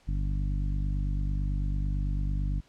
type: harmonic tone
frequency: 49 Hz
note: G1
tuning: in tune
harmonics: 1 / 2 / 3 / 4 / 5 / 6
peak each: -27 / -36 / -35 / -43 / -45 / -47 dBFS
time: 0.07-2.61 s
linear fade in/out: 20 ms
effects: pink hiss -62 dBFS RMS until 2.68 s + low-pass 7000 Hz 12 dB/octave